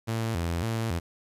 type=tone with vibrato; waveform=sawtooth; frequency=98 Hz; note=G2; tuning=in tune; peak=-23 dBFS; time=0.07-1 s; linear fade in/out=20 ms; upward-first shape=square; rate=1.8 Hz; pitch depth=250 cents each way; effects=resampled to 32000 Hz + 9-bit